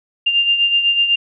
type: beating tone pair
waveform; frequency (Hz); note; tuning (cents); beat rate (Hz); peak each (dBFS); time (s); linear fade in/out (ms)
sine; 2795 / 2803; F7 / F7; +1 / +6; 8; -13 / -21; 0.26-1.16; 10
effects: none